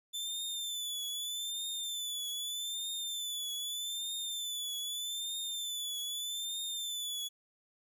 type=tone with vibrato; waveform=sawtooth; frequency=3520 Hz; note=A7; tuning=in tune; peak=-33 dBFS; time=0.13-7.29 s; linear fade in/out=20 ms; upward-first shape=triangle; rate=0.81 Hz; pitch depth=74 cents each way; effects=12-bit